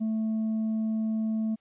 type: tone with tanh clipping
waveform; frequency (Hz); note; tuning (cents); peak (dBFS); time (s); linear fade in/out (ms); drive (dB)
triangle; 220; A3; 0; -26; 0-1.56; 20; 7
effects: white hiss -71 dBFS RMS until 1.6 s + resampled to 8000 Hz